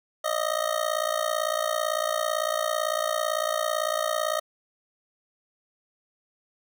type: tone with amplitude modulation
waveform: 25% pulse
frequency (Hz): 622.3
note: D#5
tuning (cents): 0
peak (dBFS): -17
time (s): 0.24-4.4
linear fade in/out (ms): 10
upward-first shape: sine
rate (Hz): 57.9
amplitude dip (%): 90
effects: none